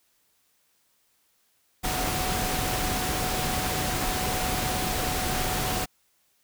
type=tone in noise; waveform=sine; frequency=740 Hz; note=F#5; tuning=in tune; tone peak=-33 dBFS; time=1.83-5.86 s; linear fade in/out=20 ms; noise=pink; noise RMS=-28 dBFS; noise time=1.83-5.86 s; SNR=-8 dB; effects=white hiss -68 dBFS RMS until 6.43 s